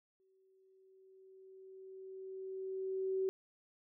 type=tone with exponential growth; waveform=sine; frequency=380.5 Hz; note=F#4; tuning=48 cents sharp; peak=-31 dBFS; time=0.2-3.29 s; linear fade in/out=0 ms; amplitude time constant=670 ms; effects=none